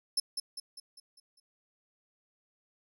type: tone with echo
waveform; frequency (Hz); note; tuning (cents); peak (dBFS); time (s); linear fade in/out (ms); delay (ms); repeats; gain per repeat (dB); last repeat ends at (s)
30% pulse; 5274; E8; 0; -22; 0.17-0.2; 5; 200; 6; -6; 1.4
effects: none